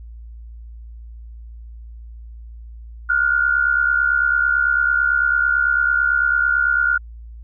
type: tone pair together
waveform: sine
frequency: 1411 / 1480 Hz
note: F6 / F#6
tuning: +17 / 0 cents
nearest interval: minor second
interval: 83 cents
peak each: -16 / -19 dBFS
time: 3.09-6.98 s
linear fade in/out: 10 ms
effects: added 57 Hz sine -34 dBFS peak until 7.43 s